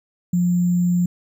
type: tone with sample-and-hold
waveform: sine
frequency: 176.4 Hz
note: F3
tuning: 18 cents sharp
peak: -15 dBFS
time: 0.33-1.06 s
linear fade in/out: 5 ms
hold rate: 7350 Hz
effects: none